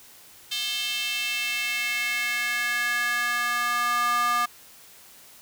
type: tone with high-pass filter sweep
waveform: square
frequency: 240.6 Hz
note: B3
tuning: 45 cents flat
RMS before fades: -26 dBFS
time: 0.51-4.46 s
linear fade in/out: 10 ms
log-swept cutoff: 3300 to 1100 Hz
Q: 3.6
effects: white hiss -50 dBFS RMS until 5.41 s